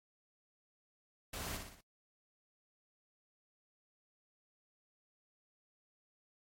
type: noise with echo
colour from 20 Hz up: pink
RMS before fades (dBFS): -43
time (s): 1.33-1.57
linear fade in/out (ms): 5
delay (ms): 60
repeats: 4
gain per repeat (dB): -5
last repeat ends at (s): 1.81
effects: noise-tail reverb RT60 0.1 s tail -21 dB re dry + MP3 64 kbps